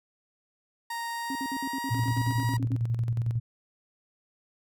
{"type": "tone with pitch glide", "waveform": "30% pulse", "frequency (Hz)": [932.3, 955.7], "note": ["A#5", "A#5"], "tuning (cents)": [0, 43], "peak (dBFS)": -29, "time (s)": [0.9, 2.57], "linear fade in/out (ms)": 5, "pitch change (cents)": 43, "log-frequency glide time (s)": [1.11, 2.27]}
{"type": "tone bursts", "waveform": "sine", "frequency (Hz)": 269.2, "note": "C4", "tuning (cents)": 49, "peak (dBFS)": -31, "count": 14, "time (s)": [1.3, 2.757], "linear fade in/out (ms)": 2, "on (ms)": 53, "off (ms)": 55}
{"type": "tone with tremolo", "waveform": "sine", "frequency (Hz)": 116.54, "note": "A#2", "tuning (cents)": 0, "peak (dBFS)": -23, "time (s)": [1.9, 3.4], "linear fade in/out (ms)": 20, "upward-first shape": "square", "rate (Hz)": 11, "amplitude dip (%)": 50}
{"effects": []}